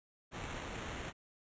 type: noise with sample-and-hold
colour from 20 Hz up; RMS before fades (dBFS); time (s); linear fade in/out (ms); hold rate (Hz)
pink; -43; 0.31-1.13; 50; 4900
effects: resampled to 16000 Hz